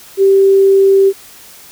sine tone, 390 Hz, G4, 9 cents flat, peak -5 dBFS, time 0.17-1.13 s, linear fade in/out 50 ms, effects white hiss -38 dBFS RMS until 1.71 s

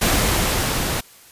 pink noise with level ramp, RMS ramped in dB -17 to -23 dBFS, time 0.01-1.01 s, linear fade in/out 10 ms, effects white hiss -47 dBFS RMS until 1.31 s + resampled to 32000 Hz

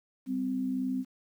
sine tone pair together, 196 / 258.7 Hz, G3 / C4, 0 / -19 cents, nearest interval perfect fourth, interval 481 cents, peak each -36 / -29 dBFS, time 0.26-1.05 s, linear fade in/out 50 ms, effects 10-bit

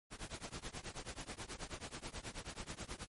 pink noise with tremolo, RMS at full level -43 dBFS, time 0.1-3.07 s, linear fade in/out 50 ms, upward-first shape triangle, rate 9.3 Hz, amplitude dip 100%, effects MP3 48 kbps

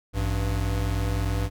square tone pair together, 54.79 / 98 Hz, A1 / G2, -7 / 0 cents, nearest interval minor seventh, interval 1007 cents, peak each -27 dBFS, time 0.13-1.5 s, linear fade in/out 50 ms, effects none

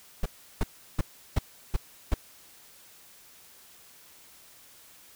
brown noise bursts, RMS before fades -23 dBFS, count 6, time 0.23-2.142 s, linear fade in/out 5 ms, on 27 ms, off 350 ms, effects white hiss -54 dBFS RMS until 5.15 s

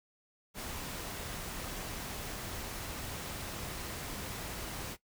pink noise, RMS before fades -41 dBFS, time 0.54-4.97 s, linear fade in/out 50 ms, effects noise-tail reverb RT60 0.1 s tail -17 dB re dry

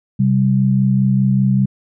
sine tone pair together, 130.81 / 195.86 Hz, C3 / G3, 0 / -1 cents, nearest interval perfect fifth, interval 699 cents, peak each -14 dBFS, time 0.19-1.66 s, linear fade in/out 10 ms, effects none

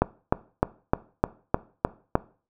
click train, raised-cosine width 1 ms, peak -4 dBFS, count 8, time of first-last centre 0.02-2.154 s, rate 3.28 Hz, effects noise-tail reverb RT60 0.4 s tail -19 dB re dry

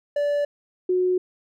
triangle / sine tone pair in turn, 580 / 365.4 Hz, D5 / F#4, -22 / -22 cents, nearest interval minor sixth, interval 800 cents, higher first, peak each -18 dBFS, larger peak neither, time 0.16-0.45 / 0.89-1.18 s, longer neither, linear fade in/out 5 ms, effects none

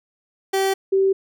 30% pulse / sine tone pair in turn, 386.7 / 386.7 Hz, G4 / G4, -24 / -24 cents, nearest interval unison, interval 0 cents, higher neither, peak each -15 / -14 dBFS, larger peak second, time 0.53-0.74 / 0.92-1.13 s, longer neither, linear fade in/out 10 ms, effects none

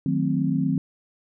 sine chord, D# diminished seventh, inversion none, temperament equal with one note detuned, 155.56 / 183.72 / 220 / 261.6 Hz, D#3 / F#3 / A3 / C4, 0 / -12 / 0 / 0 cents, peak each -25 / -26 / -30 / -24 dBFS, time 0.06-0.78 s, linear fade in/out 2 ms, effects none

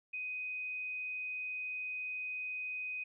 sine tone, 2503 Hz, D#7, 10 cents sharp, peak -37 dBFS, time 0.13-3.04 s, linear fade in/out 10 ms, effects none

